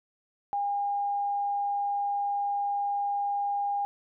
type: tone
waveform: sine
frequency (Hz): 809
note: G#5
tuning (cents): -46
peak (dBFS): -26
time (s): 0.53-3.85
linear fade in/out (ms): 0
effects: none